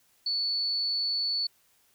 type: tone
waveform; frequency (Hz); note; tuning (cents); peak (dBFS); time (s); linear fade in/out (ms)
sine; 4450; C#8; +6; -26; 0.26-1.47; 5
effects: white hiss -66 dBFS RMS until 1.94 s